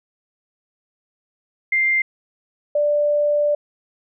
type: tone pair in turn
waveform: sine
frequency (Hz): 2098 / 588.7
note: C7 / D5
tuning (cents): +4 / +4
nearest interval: octave + minor seventh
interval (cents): 2200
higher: first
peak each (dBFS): -15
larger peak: neither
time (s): 1.72-2.02 / 2.75-3.55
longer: second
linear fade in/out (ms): 5
effects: none